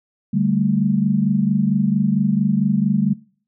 sine chord, D suspended fourth, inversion none, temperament just, 146.83 / 195.78 / 220.2 Hz, D3 / G3 / A3, 0 / -2 / +2 cents, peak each -22 / -18 / -20 dBFS, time 0.33-3.14 s, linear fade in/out 10 ms, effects noise-tail reverb RT60 0.5 s tail -24 dB re dry

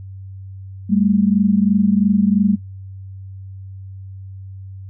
sine tone pair together, 197.03 / 220 Hz, G3 / A3, +9 / 0 cents, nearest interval major second, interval 191 cents, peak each -14 / -16 dBFS, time 0.89-2.56 s, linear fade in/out 20 ms, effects noise-tail reverb RT60 0.1 s tail -17 dB re dry + added 96 Hz sine -31 dBFS peak until 4.89 s

